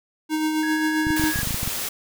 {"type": "tone with tremolo", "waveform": "square", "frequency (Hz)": 311.1, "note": "D#4", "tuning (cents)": 0, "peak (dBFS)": -20, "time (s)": [0.29, 1.34], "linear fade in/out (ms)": 50, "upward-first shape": "sine", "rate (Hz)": 7.5, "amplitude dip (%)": 35}
{"type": "tone", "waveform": "triangle", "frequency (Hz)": 1661.2, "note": "G#6", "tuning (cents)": 0, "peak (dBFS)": -25, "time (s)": [0.63, 1.42], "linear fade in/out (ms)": 2}
{"type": "clicks", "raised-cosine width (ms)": 5, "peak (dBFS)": -16, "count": 12, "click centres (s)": [1.069, 1.105, 1.197, 1.239, 1.359, 1.39, 1.432, 1.473, 1.508, 1.544, 1.631, 1.676]}
{"type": "noise", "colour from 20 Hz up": "white", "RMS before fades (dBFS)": -28, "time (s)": [1.16, 1.89], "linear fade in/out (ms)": 5}
{"effects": []}